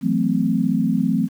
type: chord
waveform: sine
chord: F# half-diminished seventh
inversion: third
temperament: equal with one note detuned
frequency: 164.81 / 185 / 220 / 258 Hz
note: E3 / F#3 / A3 / C4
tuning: 0 / 0 / 0 / -24 cents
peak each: -24 / -22 / -21 / -21 dBFS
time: 0.01-1.29 s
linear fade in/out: 50 ms
effects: 8-bit